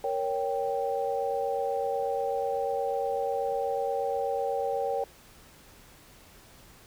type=chord; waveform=sine; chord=G diminished; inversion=first; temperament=equal; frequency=466.2 / 554.4 / 784 Hz; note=Bb4 / Db5 / G5; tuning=0 / 0 / 0 cents; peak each=-31 dBFS; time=0.04-5.04 s; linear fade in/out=2 ms; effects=pink hiss -54 dBFS RMS until 6.86 s